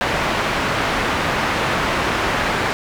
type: low-pass noise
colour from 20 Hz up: white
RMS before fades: -20 dBFS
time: 0.01-2.73 s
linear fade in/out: 0 ms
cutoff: 1800 Hz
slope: 12 dB/octave
effects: none

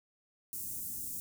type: band-stop noise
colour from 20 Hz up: white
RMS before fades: -40 dBFS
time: 0.53-1.2 s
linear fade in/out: 0 ms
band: 280 to 7300 Hz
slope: 24 dB/octave
effects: none

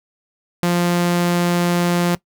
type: tone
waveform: sawtooth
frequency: 174.61 Hz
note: F3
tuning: in tune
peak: -11 dBFS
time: 0.63-2.15 s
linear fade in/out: 0 ms
effects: noise-tail reverb RT60 0.1 s tail -20 dB re dry

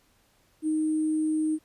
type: tone with sample-and-hold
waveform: sine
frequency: 311.1 Hz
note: D#4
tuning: in tune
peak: -23 dBFS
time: 0.62-1.59 s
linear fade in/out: 50 ms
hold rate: 8820 Hz
effects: pink hiss -65 dBFS RMS until 1.64 s + resampled to 32000 Hz

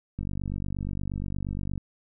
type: click train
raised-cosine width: 5 ms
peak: -20 dBFS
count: 78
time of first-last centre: 0.19-1.778 s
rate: 48.5 Hz
effects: none

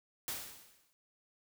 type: noise with exponential decay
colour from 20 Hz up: white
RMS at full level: -37 dBFS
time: 0.28-0.93 s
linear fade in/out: 0 ms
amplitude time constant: 140 ms
effects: none

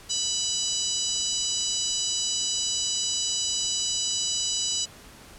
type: harmonic tone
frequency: 987.8 Hz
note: B5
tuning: in tune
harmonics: 3 / 4 / 5 / 6 / 7 / 8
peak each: -32 / -32 / -32 / -32 / -32 / -32 dBFS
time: 0.09-4.86 s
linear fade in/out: 20 ms
effects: pink hiss -48 dBFS RMS until 5.38 s + low-pass 12000 Hz 12 dB/octave

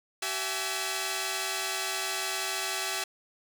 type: tone cluster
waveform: 5% pulse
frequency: 382.9 / 665 / 845 Hz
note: G4 / E5 / G#5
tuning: -41 / +15 / +30 cents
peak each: -23 dBFS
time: 0.22-3.04 s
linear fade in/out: 5 ms
effects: none

